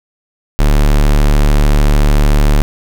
square tone, 36.74 Hz, D1, 2 cents sharp, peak -7 dBFS, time 0.59-2.62 s, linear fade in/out 0 ms, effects none

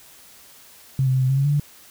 sine tone with pitch steps, 133.5 / 130 / 130.9 / 129.3 / 134.7 / 138 / 145 / 145.8 Hz, C3 / C3 / C3 / C3 / C#3 / C#3 / D3 / D3, +35 / -11 / +1 / -20 / -49 / -7 / -22 / -12 cents, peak -16 dBFS, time 0.99-1.598 s, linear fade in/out 2 ms, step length 76 ms, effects white hiss -48 dBFS RMS until 1.9 s

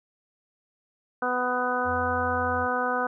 harmonic tone, 249.2 Hz, B3, 16 cents sharp, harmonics 1 / 2 / 3 / 4 / 5 / 6, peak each -34 / -30 / -30 / -32 / -30 / -30 dBFS, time 1.22-3.07 s, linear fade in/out 5 ms
sine tone, 87.31 Hz, F2, in tune, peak -34 dBFS, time 1.84-2.68 s, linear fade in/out 50 ms
effects none

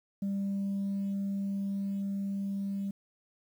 sine tone with level ramp, 197.7 Hz, G3, 15 cents sharp, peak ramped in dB -27 to -30 dBFS, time 0.22-2.91 s, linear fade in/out 5 ms, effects tanh soft clip ceiling -28 dBFS + 10-bit

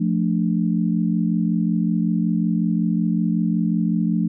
sine chord, D minor, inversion first, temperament equal, 174.61 / 220 / 293.7 Hz, F3 / A3 / D4, 0 / 0 / 0 cents, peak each -20 / -21 / -26 dBFS, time 0-4.28 s, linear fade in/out 10 ms, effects none

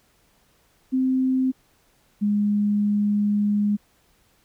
sine tone pair in turn, 260 / 206.4 Hz, C4 / G#3, -11 / -10 cents, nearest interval major third, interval 399 cents, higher first, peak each -18 dBFS, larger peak neither, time 0.92-1.52 / 2.21-3.77 s, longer second, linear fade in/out 20 ms, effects pink hiss -62 dBFS RMS until 4.44 s

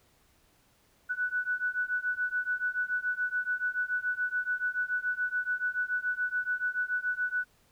sine beating tone pair, 1480 / 1487 Hz, F#6 / F#6, 0 / +8 cents, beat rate 7 Hz, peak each -32 / -31 dBFS, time 1.09-7.45 s, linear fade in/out 20 ms, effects pink hiss -66 dBFS RMS until 7.71 s

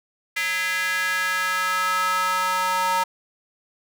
square tone with high-pass filter sweep, 184.7 Hz, F#3, 3 cents flat, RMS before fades -23 dBFS, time 0.36-3.04 s, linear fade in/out 10 ms, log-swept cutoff 2000 to 980 Hz, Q 3.9, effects none

